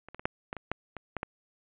clicks, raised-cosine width 0.5 ms, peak -30 / -29 / -27 / -12 / -20 / -23 / -14 / -23 / -17 / -17 dBFS, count 10, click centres 0.086 / 0.146 / 0.195 / 0.255 / 0.529 / 0.567 / 0.716 / 0.967 / 1.167 / 1.231 s, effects resampled to 8000 Hz + 8-bit

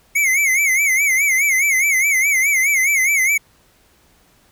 square tone with vibrato, 2175 Hz, C#7, 33 cents flat, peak -14 dBFS, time 0.15-3.38 s, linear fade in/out 10 ms, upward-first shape sine, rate 4.8 Hz, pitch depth 120 cents each way, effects pink hiss -55 dBFS RMS until 4.51 s

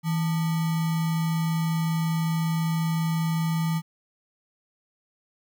sine tone with sample-and-hold, 162.7 Hz, E3, 22 cents flat, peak -22 dBFS, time 0.03-3.82 s, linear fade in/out 50 ms, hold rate 1050 Hz, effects none

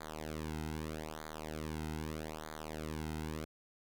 sawtooth tone with flanger, 77.78 Hz, D#2, in tune, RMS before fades -42 dBFS, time 0-3.45 s, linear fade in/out 10 ms, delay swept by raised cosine 0.36 to 1.76 ms, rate 0.8 Hz, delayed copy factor -1, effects none

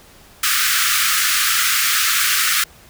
pink high-pass noise, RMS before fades -17 dBFS, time 0.43-2.64 s, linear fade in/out 5 ms, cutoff 1200 Hz, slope 96 dB/octave, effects pink hiss -46 dBFS RMS until 2.89 s

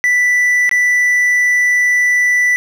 triangle tone with dropouts, 1975.5 Hz, B6, in tune, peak -8 dBFS, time 0.04-2.56 s, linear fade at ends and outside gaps 0 ms, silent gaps 0.693-0.713 s, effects none

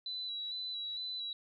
sine tone with vibrato, 3951 Hz, B7, in tune, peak -37 dBFS, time 0.06-1.33 s, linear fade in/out 2 ms, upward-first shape square, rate 2.2 Hz, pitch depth 23 cents each way, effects none

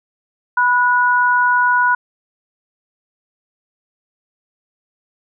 sine tone pair together, 987.8 / 1459.2 Hz, B5 / F#6, 0 / -24 cents, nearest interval perfect fifth, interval 676 cents, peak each -14 dBFS, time 0.57-1.95 s, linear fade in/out 5 ms, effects none

